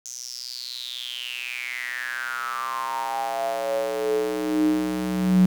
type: tone with high-pass filter sweep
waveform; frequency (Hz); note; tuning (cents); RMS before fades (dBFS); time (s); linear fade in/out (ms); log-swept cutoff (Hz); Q
square; 62; B1; +7; -26; 0.05-5.46; 5; 6400 to 180; 8.9
effects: 8-bit